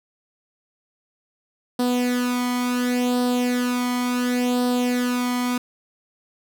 sawtooth tone with flanger, 246.9 Hz, B3, in tune, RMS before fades -22 dBFS, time 1.79-5.58 s, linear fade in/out 5 ms, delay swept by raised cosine 0.22 to 0.94 ms, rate 0.7 Hz, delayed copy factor +0.7, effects none

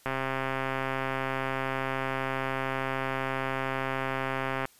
click train, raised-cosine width 0.5 ms, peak -15 dBFS, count 612, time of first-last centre 0.06-4.654 s, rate 133 Hz, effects white hiss -59 dBFS RMS until 4.79 s + resampled to 32000 Hz

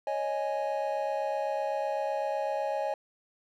triangle chord, C# suspended second, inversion none, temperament equal, 554.4 / 622.3 / 830.6 Hz, C#5 / D#5 / G#5, 0 / 0 / 0 cents, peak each -31 dBFS, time 0.07-2.94 s, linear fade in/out 2 ms, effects none

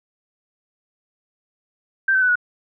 sine tone with pitch steps, 1568 / 1531.3 / 1495.5 / 1460.5 Hz, G6 / G6 / F#6 / F#6, 0 / -41 / +18 / -23 cents, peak -14 dBFS, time 2.08-2.356 s, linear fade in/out 5 ms, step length 69 ms, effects none

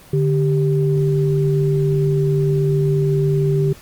sine tone pair together, 146.83 / 392 Hz, D3 / G4, 0 / 0 cents, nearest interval octave + perfect fourth, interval 1700 cents, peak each -15 / -19 dBFS, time 0.13-3.73 s, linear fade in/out 5 ms, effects pink hiss -44 dBFS RMS until 3.81 s + Opus 24 kbps

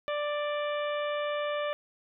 harmonic tone, 589 Hz, D5, 5 cents sharp, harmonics 1 / 2 / 3 / 4 / 5 / 6, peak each -30 / -36 / -40 / -42 / -44 / -46 dBFS, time 0.08-1.73 s, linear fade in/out 0 ms, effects none

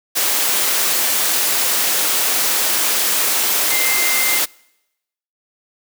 sine tone in noise, 2089 Hz, C7, 3 cents flat, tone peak -20 dBFS, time 3.7-4.4 s, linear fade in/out 20 ms, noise white, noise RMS -17 dBFS, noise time 0.15-4.46 s, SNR -6 dB, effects noise-tail reverb RT60 0.9 s tail -26 dB re dry + high-pass 300 Hz 12 dB/octave

